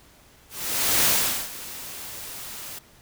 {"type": "noise with ADSR envelope", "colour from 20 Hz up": "white", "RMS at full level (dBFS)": -19, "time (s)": [0.49, 2.79], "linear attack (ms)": 560, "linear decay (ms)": 430, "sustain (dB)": -18, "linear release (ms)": 7, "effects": ["pink hiss -54 dBFS RMS until 3.01 s"]}